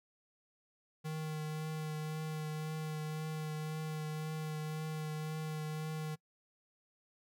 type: tone with vibrato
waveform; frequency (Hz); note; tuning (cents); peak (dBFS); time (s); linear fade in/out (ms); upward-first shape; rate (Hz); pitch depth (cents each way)
square; 155.3; D#3; -3; -38; 1.04-6.16; 20; triangle; 1.9; 18
effects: noise-tail reverb RT60 0.1 s tail -23 dB re dry